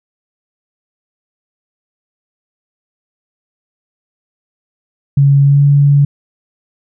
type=tone with pitch glide; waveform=sine; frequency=140 to 142.45 Hz; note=C#3 to C#3; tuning=+18 to +48 cents; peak=-5 dBFS; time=5.17-6.05 s; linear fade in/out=5 ms; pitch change=+30 cents; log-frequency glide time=5.43-5.62 s; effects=none